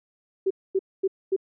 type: tone bursts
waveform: sine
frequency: 384 Hz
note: G4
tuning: 36 cents flat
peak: -19 dBFS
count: 4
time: 0.46-1.364 s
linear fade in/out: 10 ms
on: 46 ms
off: 240 ms
effects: none

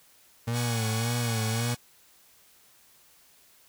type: tone with vibrato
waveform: 35% pulse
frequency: 115.1 Hz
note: A#2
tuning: 22 cents flat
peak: -25 dBFS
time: 0.47-1.75 s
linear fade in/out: 10 ms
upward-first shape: sine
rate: 1.8 Hz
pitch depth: 83 cents each way
type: chord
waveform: 5% pulse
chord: F# suspended second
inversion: none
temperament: equal with one note detuned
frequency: 740 / 830.6 / 1121.6 Hz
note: F#5 / G#5 / C#6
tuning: 0 / 0 / +20 cents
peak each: -26 dBFS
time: 0.52-1.77 s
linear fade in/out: 50 ms
effects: white hiss -59 dBFS RMS until 3.68 s

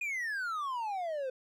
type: exponential sweep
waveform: triangle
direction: down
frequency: 2489 to 504 Hz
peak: -31 dBFS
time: 0.01-1.3 s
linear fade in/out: 5 ms
effects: none

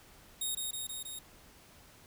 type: tone with echo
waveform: 10% pulse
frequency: 3729 Hz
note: A#7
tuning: in tune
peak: -25 dBFS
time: 0.41-0.55 s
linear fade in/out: 5 ms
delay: 160 ms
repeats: 4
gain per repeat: -2 dB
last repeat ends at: 1.19 s
effects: pink hiss -58 dBFS RMS until 2.06 s

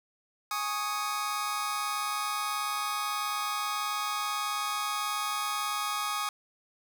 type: chord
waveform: sawtooth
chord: Ab suspended fourth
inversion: none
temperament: just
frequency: 830.6 / 1107.5 / 1245.9 Hz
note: Ab5 / Db6 / Eb6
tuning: 0 / -2 / +2 cents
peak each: -33 / -32 / -28 dBFS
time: 0.51-6.29 s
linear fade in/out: 2 ms
effects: none

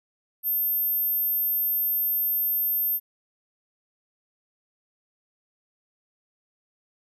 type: tone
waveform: sine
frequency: 13290 Hz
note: G#9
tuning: in tune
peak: -21 dBFS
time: 0.43-3 s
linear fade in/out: 50 ms
effects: tanh soft clip ceiling -18 dBFS

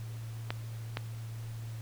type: clicks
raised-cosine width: 0.3 ms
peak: -17 dBFS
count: 2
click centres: 0.505 / 0.971 s
effects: added 113 Hz sine -38 dBFS peak until 1.81 s + pink hiss -54 dBFS RMS until 1.81 s

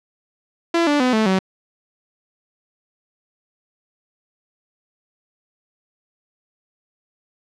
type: tone with pitch steps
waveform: sawtooth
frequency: 337.3 / 291.9 / 252.7 / 218.7 / 189.3 Hz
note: E4 / D4 / B3 / A3 / F#3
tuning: +40 / -10 / +40 / -10 / +40 cents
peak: -11 dBFS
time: 0.74-1.39 s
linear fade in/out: 5 ms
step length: 130 ms
effects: low-pass 5000 Hz 12 dB/octave

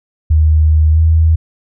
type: tone with pitch glide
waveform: sine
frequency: 77.78 to 80.38 Hz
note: D#2 to E2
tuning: 0 to -43 cents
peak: -6 dBFS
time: 0.3-1.36 s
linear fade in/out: 10 ms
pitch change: +57 cents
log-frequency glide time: 0.92-0.99 s
effects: none

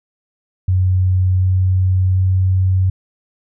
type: tone with pitch steps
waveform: sine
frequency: 92.5 / 93.04 / 93.57 Hz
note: F#2 / F#2 / F#2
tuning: 0 / +10 / +20 cents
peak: -11 dBFS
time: 0.68-2.9 s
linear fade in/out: 5 ms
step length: 740 ms
effects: none

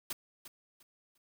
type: noise with echo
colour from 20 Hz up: white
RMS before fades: -37 dBFS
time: 0.1-0.13 s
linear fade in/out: 5 ms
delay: 350 ms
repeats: 3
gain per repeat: -12 dB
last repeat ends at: 1.18 s
effects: none

